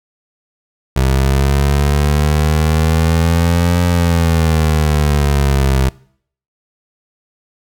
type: exponential two-way sweep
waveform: 25% pulse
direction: up then down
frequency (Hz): 65.41 to 88 to 65.41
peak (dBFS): -7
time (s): 0.96-5.89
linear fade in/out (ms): 5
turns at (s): 3.84
effects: noise-tail reverb RT60 0.6 s tail -23 dB re dry